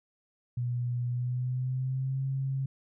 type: tone with pitch glide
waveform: sine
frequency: 122 to 134.59 Hz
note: B2 to C3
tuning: -21 to +49 cents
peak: -28 dBFS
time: 0.57-2.66 s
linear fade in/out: 5 ms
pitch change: +170 cents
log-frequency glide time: 1.08-2.24 s
effects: none